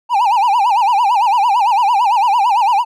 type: tone with vibrato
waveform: triangle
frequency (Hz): 880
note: A5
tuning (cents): 0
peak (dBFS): -8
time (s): 0.09-2.85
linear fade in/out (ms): 50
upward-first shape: sine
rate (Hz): 8.9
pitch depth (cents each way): 210
effects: none